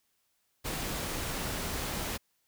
pink noise, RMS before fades -35 dBFS, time 0.64-2.18 s, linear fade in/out 20 ms, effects white hiss -75 dBFS RMS until 2.47 s

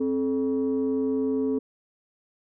sine tone pair together, 265.1 / 431.9 Hz, C4 / A4, +23 / -32 cents, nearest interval minor sixth, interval 845 cents, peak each -23 / -25 dBFS, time 0-1.59 s, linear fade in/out 10 ms, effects tanh soft clip ceiling -18 dBFS

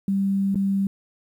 sine tone with dropouts, 196 Hz, G3, in tune, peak -19 dBFS, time 0.08-0.87 s, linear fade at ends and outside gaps 2 ms, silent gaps 0.546-0.556 s, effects 9-bit

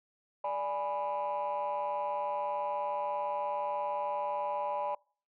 sine chord, G# diminished, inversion second, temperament equal, 587.3 / 830.6 / 987.8 Hz, D5 / G#5 / B5, 0 / 0 / 0 cents, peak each -34 dBFS, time 0.44-4.95 s, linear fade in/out 5 ms, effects noise-tail reverb RT60 0.4 s tail -25 dB re dry + tanh soft clip ceiling -26 dBFS

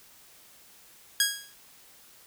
10% pulse tone with exponential decay, 1645 Hz, G#6, 17 cents flat, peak -10 dBFS, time 1.2-1.54 s, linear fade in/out 2 ms, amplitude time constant 73 ms, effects white hiss -55 dBFS RMS until 2.26 s

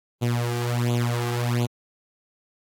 sawtooth tone with flanger, 120 Hz, B2, 49 cents flat, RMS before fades -24 dBFS, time 0.21-1.67 s, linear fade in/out 20 ms, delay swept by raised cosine 0.28 to 2.58 ms, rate 1.4 Hz, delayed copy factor +0.75, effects AAC 48 kbps

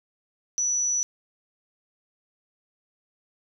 sine tone, 5920 Hz, F#8, in tune, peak -22 dBFS, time 0.58-1.03 s, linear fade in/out 0 ms, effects none

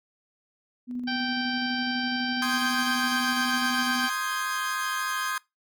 sine tone with tremolo, 246.9 Hz, B3, in tune, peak -28 dBFS, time 0.87-4.09 s, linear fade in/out 50 ms, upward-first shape square, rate 12 Hz, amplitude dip 30%
harmonic tone, 780 Hz, G5, 9 cents flat, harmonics 1 / 2 / 3 / 4 / 5 / 6 / 7, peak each -35 / -31 / -40 / -35 / -43 / -36 / -44 dBFS, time 1.07-4.1 s, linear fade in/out 10 ms
40% pulse chord, Ab major seventh, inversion first, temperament equal, 1046.5 / 1244.5 / 1568 / 1661.2 Hz, C6 / Eb6 / G6 / Ab6, 0 / 0 / 0 / 0 cents, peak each -32 dBFS, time 2.42-5.38 s, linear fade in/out 2 ms
effects noise-tail reverb RT60 0.2 s tail -22 dB re dry

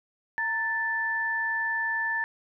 sine tone pair together, 922.2 / 1760 Hz, A#5 / A6, -19 / 0 cents, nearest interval major seventh, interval 1119 cents, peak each -33 / -26 dBFS, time 0.38-2.24 s, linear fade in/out 0 ms, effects none

